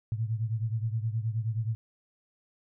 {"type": "beating tone pair", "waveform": "sine", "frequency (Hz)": [109.6, 119.1], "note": ["A2", "A#2"], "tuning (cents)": [-6, 38], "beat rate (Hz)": 9.5, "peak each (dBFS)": [-29, -33], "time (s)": [0.12, 1.75], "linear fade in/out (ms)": 0, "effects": []}